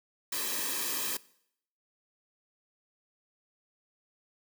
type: noise with comb filter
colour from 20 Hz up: white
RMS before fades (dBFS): -33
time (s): 0.32-1.17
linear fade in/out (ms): 5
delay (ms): 1.4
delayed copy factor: -0.85
effects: noise-tail reverb RT60 0.7 s tail -21 dB re dry + high-pass 200 Hz 12 dB/octave